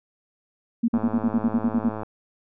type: tone bursts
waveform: sine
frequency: 233.1 Hz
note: A#3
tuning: in tune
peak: -17 dBFS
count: 11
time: 0.83-1.893 s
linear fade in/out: 10 ms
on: 53 ms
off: 48 ms
type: click train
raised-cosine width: 1 ms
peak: -18 dBFS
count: 119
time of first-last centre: 0.94-2.033 s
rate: 108 Hz
effects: none